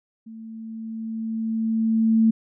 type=tone with level ramp; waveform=sine; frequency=223.4 Hz; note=A3; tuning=27 cents sharp; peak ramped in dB=-37 to -13 dBFS; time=0.26-2.31 s; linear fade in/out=10 ms; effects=none